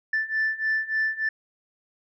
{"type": "beating tone pair", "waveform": "sine", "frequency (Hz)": [1760, 1763.4], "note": ["A6", "A6"], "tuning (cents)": [0, 3], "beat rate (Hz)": 3.4, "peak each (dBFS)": [-26, -24], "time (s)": [0.13, 1.29], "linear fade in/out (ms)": 5, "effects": ["tanh soft clip ceiling -18 dBFS"]}